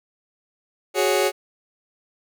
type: chord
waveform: sawtooth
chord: F# suspended second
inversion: none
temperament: just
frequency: 370 / 416.2 / 555 Hz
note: F#4 / G#4 / C#5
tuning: 0 / +4 / +2 cents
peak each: -18 dBFS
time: 0.94-1.32 s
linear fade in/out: 50 ms
effects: none